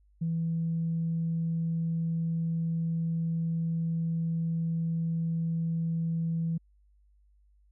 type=tone; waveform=sine; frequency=164.81 Hz; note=E3; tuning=in tune; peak=-26 dBFS; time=0.21-6.58 s; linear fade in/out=10 ms; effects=tanh soft clip ceiling -22 dBFS + added 50 Hz sine -60 dBFS peak until 7.71 s